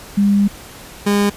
sine / 30% pulse tone pair in turn, 201.6 / 203.5 Hz, G3 / G#3, +49 / -35 cents, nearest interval unison, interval 16 cents, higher second, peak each -10 dBFS, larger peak neither, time 0.17-0.48 / 1.06-1.3 s, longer first, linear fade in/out 10 ms, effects pink hiss -37 dBFS RMS until 1.36 s + resampled to 32000 Hz

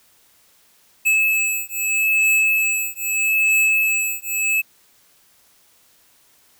square beating tone pair, 2600 / 2600.79 Hz, E7 / E7, -24 / -24 cents, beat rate 0.79 Hz, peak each -20 dBFS, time 1.05-4.62 s, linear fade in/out 20 ms, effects white hiss -56 dBFS RMS until 6.59 s

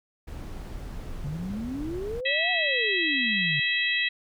brown noise, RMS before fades -37 dBFS, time 0.27-2.21 s, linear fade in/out 10 ms
sine exponential two-way sweep, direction up then down, 138.59 to 740 to 138.59 Hz, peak -30 dBFS, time 1.24-3.6 s, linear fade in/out 5 ms, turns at 2.51 s
harmonic tone, 650 Hz, E5, 24 cents flat, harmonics 3 / 4 / 5 / 6, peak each -26 / -28 / -30 / -32 dBFS, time 2.25-4.09 s, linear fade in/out 10 ms
effects none

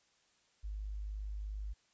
sine tone, 51.4 Hz, G#1, 17 cents flat, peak -38 dBFS, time 0.63-1.74 s, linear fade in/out 20 ms, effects white hiss -72 dBFS RMS until 1.93 s + resampled to 16000 Hz

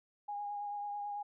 sine tone with vibrato, 820 Hz, G#5, 22 cents flat, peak -37 dBFS, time 0.28-1.23 s, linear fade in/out 10 ms, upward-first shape sine, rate 9.1 Hz, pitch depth 17 cents each way, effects none

